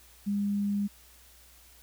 sine tone, 202.6 Hz, G#3, 43 cents flat, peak -26 dBFS, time 0.26-0.88 s, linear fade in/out 20 ms, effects added 60 Hz sine -59 dBFS peak until 1.82 s + white hiss -57 dBFS RMS until 1.82 s

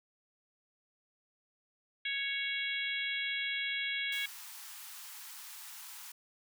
harmonic tone, 554.4 Hz, C#5, in tune, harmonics 3 / 4 / 5 / 6 / 7, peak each -40 / -36 / -43 / -38 / -45 dBFS, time 2.05-4.26 s, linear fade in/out 5 ms
white high-pass noise, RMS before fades -48 dBFS, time 4.12-6.12 s, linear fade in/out 5 ms, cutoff 800 Hz, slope 96 dB/octave
effects none

